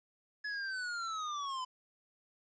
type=linear sweep; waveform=square; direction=down; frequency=1707 to 1004 Hz; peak=-37 dBFS; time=0.44-1.65 s; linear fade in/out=10 ms; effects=resampled to 16000 Hz + 11-bit